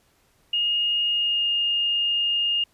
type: tone with pitch glide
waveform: sine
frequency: 2852 to 2834 Hz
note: F7 to F7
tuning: +36 to +25 cents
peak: -20 dBFS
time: 0.53-2.64 s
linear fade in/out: 5 ms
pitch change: -11 cents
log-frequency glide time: 1.12-1.47 s
effects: pink hiss -63 dBFS RMS until 2.73 s + resampled to 32000 Hz